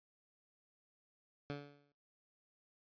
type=tone with exponential decay; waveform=15% pulse; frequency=143.9 Hz; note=D3; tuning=35 cents flat; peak=-32 dBFS; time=1.5-1.92 s; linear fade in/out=0 ms; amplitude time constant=91 ms; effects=noise-tail reverb RT60 0.4 s tail -24 dB re dry + resampled to 11025 Hz